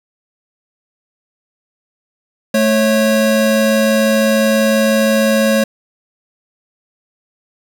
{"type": "tone pair together", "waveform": "square", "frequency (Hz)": [218.3, 549], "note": ["A3", "C#5"], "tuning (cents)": [-13, -17], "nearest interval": "octave + major third", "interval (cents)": 1596, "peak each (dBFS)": -14, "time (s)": [2.54, 5.64], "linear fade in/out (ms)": 5, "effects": []}